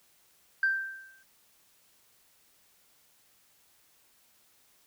sine tone with exponential decay, 1568 Hz, G6, in tune, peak -20 dBFS, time 0.63-1.23 s, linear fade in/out 2 ms, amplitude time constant 130 ms, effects tanh soft clip ceiling -18 dBFS + white hiss -65 dBFS RMS until 4.86 s

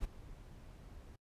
brown noise with ADSR envelope, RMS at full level -38 dBFS, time 0-1.16 s, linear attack 41 ms, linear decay 17 ms, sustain -15 dB, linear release 5 ms, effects noise-tail reverb RT60 0.1 s tail -23 dB re dry + resampled to 32000 Hz

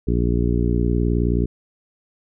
harmonic tone, 59.2 Hz, A#1, 27 cents sharp, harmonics 1 / 2 / 3 / 4 / 5 / 6 / 7, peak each -20 / -23 / -25 / -26 / -27 / -28 / -28 dBFS, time 0.07-1.46 s, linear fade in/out 10 ms, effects none

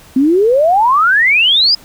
sine exponential sweep, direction up, 252.4 to 5100 Hz, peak -7 dBFS, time 0.16-1.75 s, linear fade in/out 5 ms, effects pink hiss -41 dBFS RMS until 1.84 s

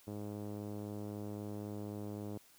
5% pulse tone with low-pass filter, 103.83 Hz, G#2, in tune, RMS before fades -43 dBFS, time 0.07-2.38 s, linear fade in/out 5 ms, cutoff 360 Hz, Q 0.82, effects white hiss -64 dBFS RMS until 2.58 s

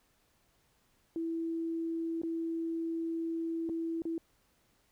sine tone with dropouts, 329.6 Hz, E4, in tune, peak -32 dBFS, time 1.16-4.18 s, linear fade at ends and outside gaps 1 ms, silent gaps 2.217-2.234 / 3.691-3.696 / 4.02-4.053 s, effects pink hiss -71 dBFS RMS until 4.91 s

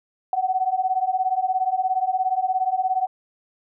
sine beating tone pair, 740 / 757 Hz, F#5 / F#5, 0 / +39 cents, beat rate 17 Hz, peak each -23 / -22 dBFS, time 0.33-3.07 s, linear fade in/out 2 ms, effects none

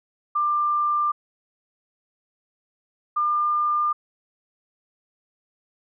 sine tone pair in turn, 1190 / 1201 Hz, D6 / D6, +22 / +38 cents, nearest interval unison, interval 16 cents, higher second, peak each -19 dBFS, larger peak neither, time 0.35-1.12 / 3.16-3.93 s, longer neither, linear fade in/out 10 ms, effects none

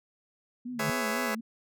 sine tone with vibrato, 233.5 Hz, A#3, 3 cents sharp, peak -34 dBFS, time 0.65-1.41 s, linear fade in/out 10 ms, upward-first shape sine, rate 4 Hz, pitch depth 130 cents each way
sine tone with exponential growth, 151.1 Hz, D3, 50 cents sharp, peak -27 dBFS, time 0.68-0.9 s, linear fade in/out 2 ms, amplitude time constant 47 ms
15% pulse chord, C# minor seventh, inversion second, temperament just, 415.8 / 498.9 / 554.4 / 665.2 Hz, G#4 / B4 / C#5 / E5, +2 / +17 / 0 / +16 cents, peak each -29 dBFS, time 0.79-1.35 s, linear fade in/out 5 ms
effects none

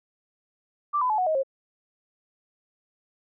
sine tone with pitch steps, 1174.7 / 1005.1 / 859.9 / 735.8 / 629.5 / 538.6 Hz, D6 / B5 / A5 / F#5 / D#5 / C#5, 0 / +30 / -40 / -10 / +20 / -50 cents, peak -21 dBFS, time 0.93-1.434 s, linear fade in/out 20 ms, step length 84 ms, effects none

